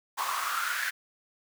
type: noise with high-pass filter sweep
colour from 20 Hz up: pink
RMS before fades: -31 dBFS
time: 0.17-0.91 s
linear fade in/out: 20 ms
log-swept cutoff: 970 to 1700 Hz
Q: 7.1
effects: none